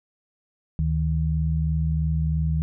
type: tone pair together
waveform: sine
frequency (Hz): 74.2 / 157.22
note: D2 / D#3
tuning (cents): +18 / +18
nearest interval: octave + minor second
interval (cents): 1300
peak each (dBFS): -23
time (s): 0.79-2.62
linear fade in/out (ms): 0
effects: none